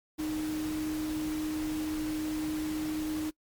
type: tone in noise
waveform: sine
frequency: 308.9 Hz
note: D#4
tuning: 12 cents flat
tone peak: -30 dBFS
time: 0.18-3.31 s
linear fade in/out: 20 ms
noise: pink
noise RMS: -42 dBFS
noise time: 0.18-3.31 s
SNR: +9 dB
effects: noise-tail reverb RT60 0.1 s tail -23 dB re dry + MP3 96 kbps